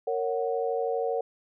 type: chord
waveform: sine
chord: F# major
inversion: first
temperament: just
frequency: 462.5 / 555 / 740 Hz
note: A#4 / C#5 / F#5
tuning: -14 / +2 / 0 cents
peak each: -28 / -31 / -32 dBFS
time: 0.07-1.21 s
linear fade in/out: 5 ms
effects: none